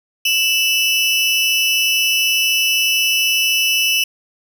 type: tone pair together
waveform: 35% pulse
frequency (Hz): 2648 / 2947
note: E7 / F#7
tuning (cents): +7 / -8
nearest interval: major second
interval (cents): 185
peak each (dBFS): -15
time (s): 0.25-4.04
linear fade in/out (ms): 5
effects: none